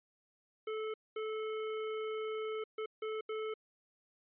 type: tone bursts at uneven times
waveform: square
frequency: 435.3 Hz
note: A4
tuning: 19 cents flat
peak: -37 dBFS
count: 5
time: 0.67-0.94 / 1.16-2.64 / 2.78-2.86 / 3.02-3.21 / 3.29-3.54 s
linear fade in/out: 5 ms
effects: resampled to 8000 Hz